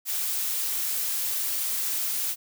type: noise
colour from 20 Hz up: blue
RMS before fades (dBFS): -28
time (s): 0.05-2.36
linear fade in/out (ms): 50
effects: none